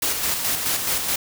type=noise with tremolo; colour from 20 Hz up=white; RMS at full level=-22 dBFS; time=0.02-1.16 s; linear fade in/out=5 ms; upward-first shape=square; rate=4.7 Hz; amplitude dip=40%; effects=none